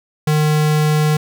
square tone, 152.4 Hz, D#3, 36 cents flat, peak -13 dBFS, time 0.27-1.17 s, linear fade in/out 5 ms, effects none

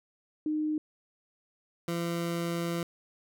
sine / 20% pulse tone pair in turn, 306.5 / 169.99 Hz, D#4 / F3, -26 / -46 cents, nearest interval minor seventh, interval 1020 cents, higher first, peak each -27 / -25 dBFS, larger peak second, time 0.46-0.78 / 1.88-2.83 s, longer second, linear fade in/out 2 ms, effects none

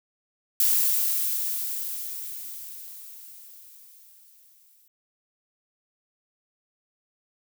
violet noise with exponential decay, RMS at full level -20 dBFS, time 0.6-4.88 s, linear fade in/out 2 ms, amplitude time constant 930 ms, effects none

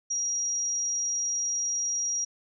sine tone, 5710 Hz, F8, 37 cents sharp, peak -26 dBFS, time 0.1-2.25 s, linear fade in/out 10 ms, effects none

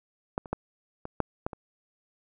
clicks, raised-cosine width 1 ms, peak -14 / -27 / -14 / -22 / -10 / -15 / -24 dBFS, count 7, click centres 0.379 / 0.458 / 0.53 / 1.054 / 1.203 / 1.465 / 1.532 s, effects none

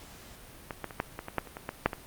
clicks, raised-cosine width 0.5 ms, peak -20 / -18 / -26 / -12 / -21 / -22 / -11 / -30 / -23 / -18 / -7 / -19 dBFS, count 12, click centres 0.708 / 0.843 / 0.908 / 1.001 / 1.191 / 1.284 / 1.383 / 1.473 / 1.569 / 1.691 / 1.86 / 1.932 s, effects pink hiss -50 dBFS RMS until 2.06 s + Opus 48 kbps

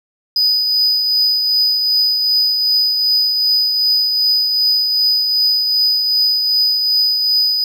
triangle tone with tremolo, 4978 Hz, D#8, in tune, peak -9 dBFS, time 0.36-7.64 s, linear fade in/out 2 ms, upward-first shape triangle, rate 2.6 Hz, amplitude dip 40%, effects none

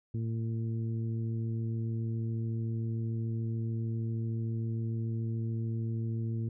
harmonic tone, 113.4 Hz, A#2, 47 cents flat, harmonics 1 / 2 / 3 / 4, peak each -31 / -39 / -44 / -54 dBFS, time 0.14-6.49 s, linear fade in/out 5 ms, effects none

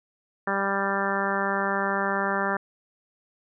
harmonic tone, 197 Hz, G3, 9 cents sharp, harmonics 1 / 2 / 3 / 4 / 5 / 6 / 7 / 8 / 9, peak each -32 / -32 / -32 / -32 / -32 / -32 / -32 / -32 / -32 dBFS, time 0.47-2.57 s, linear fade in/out 5 ms, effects none

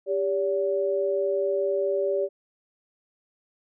sine tone pair together, 396.6 / 572 Hz, G4 / D5, +20 / -46 cents, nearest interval tritone, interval 634 cents, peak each -25 dBFS, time 0.06-2.29 s, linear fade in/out 50 ms, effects none

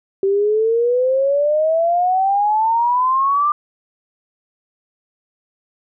sine exponential sweep, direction up, 385.7 to 1200 Hz, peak -13 dBFS, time 0.23-3.52 s, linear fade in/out 2 ms, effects none

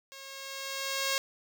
5% pulse tone with level ramp, 543 Hz, C#5, 36 cents flat, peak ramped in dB -34 to -15 dBFS, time 0.12-1.18 s, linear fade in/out 0 ms, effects none

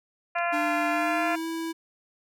harmonic tone, 344.3 Hz, F4, 25 cents flat, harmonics 2 / 3 / 4 / 5 / 6 / 7 / 8, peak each -27 / -33 / -32 / -33 / -39 / -34 / -40 dBFS, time 0.35-1.36 s, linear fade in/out 10 ms
click, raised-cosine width 0.2 ms, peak -28 dBFS, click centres 0.386 s
square tone with pitch glide, 299 to 328 Hz, D4 to E4, +31 to -9 cents, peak -30 dBFS, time 0.52-1.73 s, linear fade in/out 20 ms, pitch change +160 cents, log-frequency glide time 0.88-1.46 s
effects none

